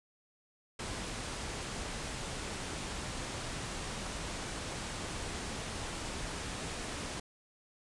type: low-pass noise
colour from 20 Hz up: pink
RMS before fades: -40 dBFS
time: 0.79-7.2 s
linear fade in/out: 5 ms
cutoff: 10000 Hz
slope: 48 dB/octave
effects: resampled to 24000 Hz